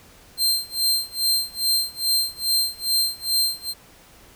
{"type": "tone with tremolo", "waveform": "sawtooth", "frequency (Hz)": 4156, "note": "C8", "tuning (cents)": -12, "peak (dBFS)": -14, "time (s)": [0.37, 3.74], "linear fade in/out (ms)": 50, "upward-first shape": "sine", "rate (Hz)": 2.4, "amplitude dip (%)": 95, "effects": ["pink hiss -50 dBFS RMS until 4.35 s"]}